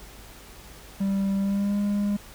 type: tone with pitch glide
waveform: triangle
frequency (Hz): 196 to 203.9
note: G3 to G#3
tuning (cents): 0 to -32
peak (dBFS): -20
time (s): 1-2.17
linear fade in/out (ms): 10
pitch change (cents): +68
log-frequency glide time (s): 1.38-1.78
effects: added 50 Hz sine -49 dBFS peak until 2.34 s + pink hiss -47 dBFS RMS until 2.34 s